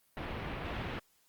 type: low-pass noise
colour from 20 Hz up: pink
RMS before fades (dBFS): -39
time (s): 0.17-0.99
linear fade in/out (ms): 0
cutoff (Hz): 3100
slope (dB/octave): 24
effects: white hiss -70 dBFS RMS until 1.28 s + Opus 32 kbps